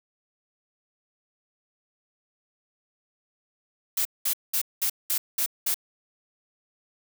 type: noise bursts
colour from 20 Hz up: blue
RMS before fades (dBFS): -25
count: 7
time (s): 3.97-5.744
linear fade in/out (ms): 5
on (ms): 82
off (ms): 200
effects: none